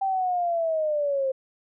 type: linear sweep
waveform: sine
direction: down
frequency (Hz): 784 to 523.3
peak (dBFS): -22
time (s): 0.01-1.32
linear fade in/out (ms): 10
effects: none